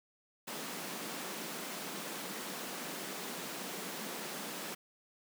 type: high-pass noise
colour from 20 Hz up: pink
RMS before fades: -42 dBFS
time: 0.47-4.75 s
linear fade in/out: 10 ms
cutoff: 170 Hz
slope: 48 dB/octave
effects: none